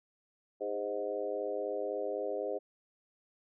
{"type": "harmonic tone with a mistuned harmonic", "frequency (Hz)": 103.83, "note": "G#2", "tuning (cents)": 0, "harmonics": [3, 4, 5, 6, 7], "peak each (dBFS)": [-45, -37, -37, -39, -46], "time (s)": [0.6, 2.59], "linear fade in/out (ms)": 20, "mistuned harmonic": 4, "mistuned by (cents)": -35, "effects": []}